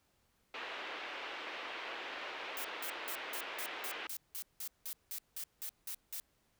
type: band-pass noise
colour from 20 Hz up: white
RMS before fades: -44 dBFS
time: 0.54-4.07 s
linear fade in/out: 2 ms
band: 330 to 3000 Hz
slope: 24 dB/octave
type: noise bursts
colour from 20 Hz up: blue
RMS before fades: -42 dBFS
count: 15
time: 2.57-6.2 s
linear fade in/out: 0 ms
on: 74 ms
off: 180 ms
effects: pink hiss -75 dBFS RMS until 6.59 s